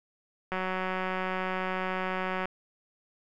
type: click train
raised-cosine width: 0.5 ms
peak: -17 dBFS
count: 361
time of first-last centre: 0.52-2.455 s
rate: 186 Hz
effects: none